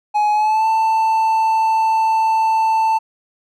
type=tone with pitch glide; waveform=triangle; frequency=840 to 886.9 Hz; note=G#5 to A5; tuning=+19 to +14 cents; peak=-11 dBFS; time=0.14-2.99 s; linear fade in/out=20 ms; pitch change=+95 cents; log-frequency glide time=0.32-0.67 s; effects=none